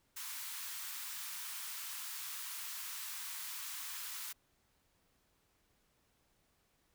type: high-pass noise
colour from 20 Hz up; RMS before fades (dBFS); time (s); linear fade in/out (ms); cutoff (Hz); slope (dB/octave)
white; -44; 0.16-4.33; 10; 910; 48
effects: pink hiss -75 dBFS RMS until 6.94 s